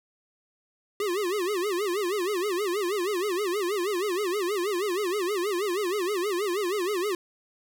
square tone with vibrato, 383.3 Hz, G4, 39 cents flat, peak -26 dBFS, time 1-7.15 s, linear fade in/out 2 ms, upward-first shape sine, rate 6.3 Hz, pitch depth 190 cents each way, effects 10-bit

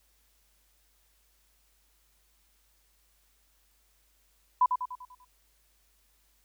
sine tone with echo, 998 Hz, B5, 18 cents sharp, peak -18 dBFS, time 4.61-4.66 s, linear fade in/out 5 ms, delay 98 ms, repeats 6, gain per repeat -6 dB, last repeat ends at 5.248 s, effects added 50 Hz sine -69 dBFS peak until 6.44 s + white hiss -69 dBFS RMS until 6.44 s

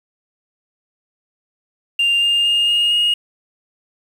sine tone with pitch steps, 2794 / 2812 / 2830 / 2848 / 2866 Hz, F7 / F7 / F7 / F7 / F7, 0 / +11 / +22 / +33 / +44 cents, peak -11 dBFS, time 1.99-3.14 s, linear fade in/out 5 ms, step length 230 ms, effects tanh soft clip ceiling -11 dBFS + 7-bit

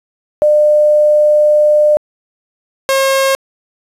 sine / sawtooth tone pair in turn, 600 / 538.7 Hz, D5 / C#5, +37 / -50 cents, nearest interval major second, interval 187 cents, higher first, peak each -6 dBFS, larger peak neither, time 0.42-1.97 / 2.89-3.35 s, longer first, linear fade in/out 0 ms, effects resampled to 32000 Hz + 7-bit

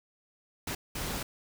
pink noise bursts at uneven times, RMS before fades -35 dBFS, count 2, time 0.67-0.75 / 0.95-1.23 s, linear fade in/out 5 ms, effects none

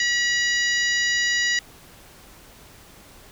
harmonic tone with a mistuned harmonic, 966 Hz, B5, 39 cents flat, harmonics 2 / 3 / 4 / 5 / 6 / 7, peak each -21 / -29 / -30 / -29 / -32 / -31 dBFS, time 0-1.59 s, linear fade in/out 2 ms, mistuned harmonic 7, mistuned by +21 cents, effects pink hiss -48 dBFS RMS until 3.31 s

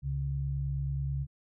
sine tone pair together, 69.1 / 138.44 Hz, C#2 / C#3, -5 / -2 cents, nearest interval octave, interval 1203 cents, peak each -34 / -31 dBFS, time 0.02-1.27 s, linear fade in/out 50 ms, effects none

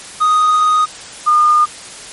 triangle / sine tone pair in turn, 1244.5 / 1216.1 Hz, D#6 / D#6, 0 / -40 cents, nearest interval unison, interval 40 cents, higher first, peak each -7 dBFS, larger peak neither, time 0.2-0.86 / 1.26-1.66 s, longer first, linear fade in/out 20 ms, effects white hiss -32 dBFS RMS until 2.12 s + MP3 48 kbps

